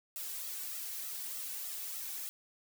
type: noise with flanger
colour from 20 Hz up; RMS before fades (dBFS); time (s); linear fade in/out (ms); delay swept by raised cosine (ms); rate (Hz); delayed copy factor
blue; -41; 0.16-2.29; 0; 1.5 to 2.7; 3.3; +0.95
effects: none